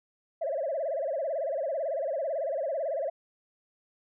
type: tone with vibrato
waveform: sine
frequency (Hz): 599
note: D5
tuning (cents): +34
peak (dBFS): -27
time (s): 0.41-3.1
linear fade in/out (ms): 10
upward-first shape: sine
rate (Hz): 18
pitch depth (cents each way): 210
effects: tanh soft clip ceiling -23 dBFS